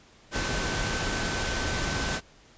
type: tone in noise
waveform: sine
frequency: 1529 Hz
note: G6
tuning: 44 cents flat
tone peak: -35 dBFS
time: 0.31-2.21 s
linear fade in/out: 50 ms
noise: pink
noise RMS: -29 dBFS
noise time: 0.31-2.21 s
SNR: -9 dB
effects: pink hiss -56 dBFS RMS until 2.57 s + resampled to 16000 Hz